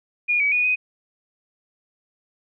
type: tone with pitch steps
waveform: sine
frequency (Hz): 2436 / 2277 / 2463 / 2500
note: D#7 / C#7 / D#7 / D#7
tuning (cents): -37 / +46 / -18 / +8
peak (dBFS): -17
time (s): 0.28-0.76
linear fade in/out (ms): 20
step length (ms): 120
effects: none